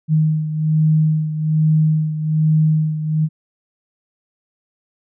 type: beating tone pair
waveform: sine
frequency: 155.56 / 156.76 Hz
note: D#3 / D#3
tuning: 0 / +13 cents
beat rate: 1.2 Hz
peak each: -14 / -20 dBFS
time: 0.08-3.29 s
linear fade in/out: 50 ms
effects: none